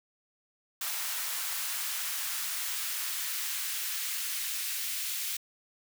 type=noise with high-pass filter sweep; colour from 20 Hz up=white; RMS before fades=-34 dBFS; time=0.81-5.37 s; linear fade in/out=5 ms; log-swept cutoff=980 to 2300 Hz; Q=0.95; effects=none